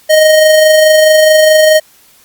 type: tone with amplitude modulation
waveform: square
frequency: 622.3 Hz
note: D#5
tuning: in tune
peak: -3 dBFS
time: 0.09-1.8 s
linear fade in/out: 20 ms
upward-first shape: sine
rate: 24.7 Hz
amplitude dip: 30%
effects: white hiss -45 dBFS RMS until 2.24 s + Opus 48 kbps